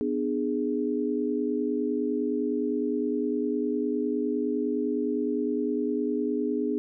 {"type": "chord", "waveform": "sine", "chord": "G# diminished", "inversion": "first", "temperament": "just", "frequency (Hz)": [249.2, 299, 415.3], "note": ["B3", "D4", "G#4"], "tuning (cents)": [16, 31, 0], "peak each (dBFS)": -29, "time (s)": [0.01, 6.78], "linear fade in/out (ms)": 0, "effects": []}